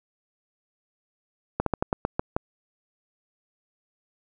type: slowing click train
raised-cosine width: 1 ms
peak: -9 dBFS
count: 8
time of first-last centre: 1.6-2.365 s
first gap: 63 ms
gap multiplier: 1.18
effects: none